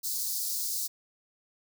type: high-pass noise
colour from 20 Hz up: white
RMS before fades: -32 dBFS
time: 0.03-0.88 s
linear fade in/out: 20 ms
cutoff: 4200 Hz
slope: 48 dB/octave
effects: none